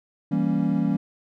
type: chord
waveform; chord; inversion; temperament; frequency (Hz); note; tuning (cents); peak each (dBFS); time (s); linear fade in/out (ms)
triangle; E diminished seventh; none; equal; 164.81 / 196 / 233.1 / 277.2; E3 / G3 / Bb3 / Db4; 0 / 0 / 0 / 0; -24 / -23 / -24 / -24; 0.31-0.97; 10
effects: none